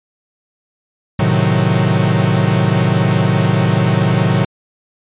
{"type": "chord", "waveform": "45% pulse", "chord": "A diminished seventh", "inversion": "none", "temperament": "equal", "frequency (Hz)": [110, 130.81, 155.56, 185], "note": ["A2", "C3", "Eb3", "Gb3"], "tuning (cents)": [0, 0, 0, 0], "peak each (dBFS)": -17, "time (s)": [1.19, 4.45], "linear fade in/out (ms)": 5, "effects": ["resampled to 8000 Hz"]}